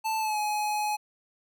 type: tone with pitch glide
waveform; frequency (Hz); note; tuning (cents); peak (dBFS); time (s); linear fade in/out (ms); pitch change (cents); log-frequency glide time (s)
square; 880 to 842.2; A5 to G#5; 0 to +24; -27; 0.04-0.97; 20; -76; 0.19-0.38
effects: none